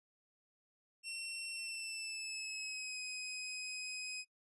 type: tone with pitch glide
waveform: 20% pulse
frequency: 2715 to 2519 Hz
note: F7 to D#7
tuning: -50 to +21 cents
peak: -36 dBFS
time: 1.03-4.25 s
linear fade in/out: 50 ms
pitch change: -129 cents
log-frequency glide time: 1.52-3 s
effects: noise-tail reverb RT60 0.1 s tail -22 dB re dry + resampled to 24000 Hz